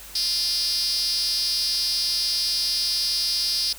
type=tone with high-pass filter; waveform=5% pulse; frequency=349.2 Hz; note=F4; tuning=in tune; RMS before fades=-24 dBFS; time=0.15-3.73 s; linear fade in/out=5 ms; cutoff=5000 Hz; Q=7.8; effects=added 50 Hz sine -48 dBFS peak until 3.78 s + white hiss -42 dBFS RMS until 3.78 s